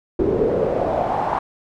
brown noise with band-pass filter sweep, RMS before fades -20 dBFS, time 0.19-1.39 s, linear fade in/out 5 ms, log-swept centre 360 to 930 Hz, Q 4.3, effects none

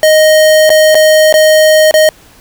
square tone with dropouts, 622.3 Hz, D#5, in tune, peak -4 dBFS, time 0.03-2.09 s, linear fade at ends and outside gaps 1 ms, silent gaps 0.694-0.702 / 0.946-0.952 / 1.326-1.34 / 1.911-1.94 s, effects pink hiss -41 dBFS RMS until 2.4 s

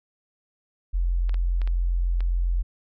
sine tone, 43.65 Hz, F1, in tune, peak -20 dBFS, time 0.93-2.63 s, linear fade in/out 20 ms
clicks, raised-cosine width 0.3 ms, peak -24 dBFS, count 5, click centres 1.294 / 1.343 / 1.617 / 1.675 / 2.206 s
effects none

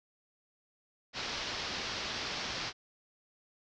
white low-pass noise, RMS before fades -38 dBFS, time 1.13-2.73 s, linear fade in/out 50 ms, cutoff 5500 Hz, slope 48 dB/octave, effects none

